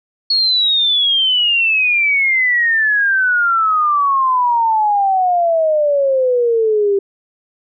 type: exponential sweep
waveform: sine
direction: down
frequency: 4362 to 391.3 Hz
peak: -11 dBFS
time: 0.3-6.99 s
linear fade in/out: 5 ms
effects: none